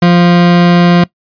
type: tone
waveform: 40% pulse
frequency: 174.61 Hz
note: F3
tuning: in tune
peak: -3 dBFS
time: 0.02-1.04 s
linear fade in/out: 5 ms
effects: noise-tail reverb RT60 0.1 s tail -21 dB re dry + resampled to 11025 Hz